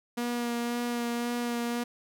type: tone with vibrato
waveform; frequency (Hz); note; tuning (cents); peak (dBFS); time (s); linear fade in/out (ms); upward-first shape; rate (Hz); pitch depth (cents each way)
sawtooth; 238.7; A#3; +41; -25; 0.17-1.84; 10; sine; 1.9; 15
effects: none